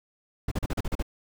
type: noise bursts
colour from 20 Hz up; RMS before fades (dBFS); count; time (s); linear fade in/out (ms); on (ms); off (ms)
brown; -27; 8; 0.48-1.026; 5; 35; 38
effects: none